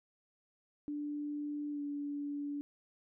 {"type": "tone with pitch glide", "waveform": "sine", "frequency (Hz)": [293.7, 288.2], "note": ["D4", "D4"], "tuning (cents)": [0, -33], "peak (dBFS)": -36, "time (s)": [0.88, 2.61], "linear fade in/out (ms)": 0, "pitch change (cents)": -33, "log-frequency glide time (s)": [1.71, 1.81], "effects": []}